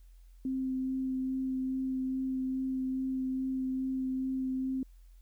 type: tone with vibrato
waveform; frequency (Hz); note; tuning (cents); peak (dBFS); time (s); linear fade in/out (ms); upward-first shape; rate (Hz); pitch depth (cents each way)
sine; 261.6; C4; 0; -30; 0.45-4.83; 2; sine; 2.4; 10
effects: added 43 Hz sine -52 dBFS peak until 5.21 s + white hiss -73 dBFS RMS until 5.21 s